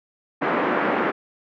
pink band-pass noise, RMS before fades -22 dBFS, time 0.41-1.12 s, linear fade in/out 20 ms, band 230 to 2000 Hz, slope 24 dB/octave, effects none

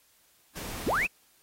pink noise, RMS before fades -39 dBFS, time 0.55-1.07 s, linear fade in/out 20 ms
sine linear sweep, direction up, 102.9 to 2700 Hz, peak -24 dBFS, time 0.86-1.07 s, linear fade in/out 10 ms
effects white hiss -64 dBFS RMS until 1.42 s + AAC 48 kbps

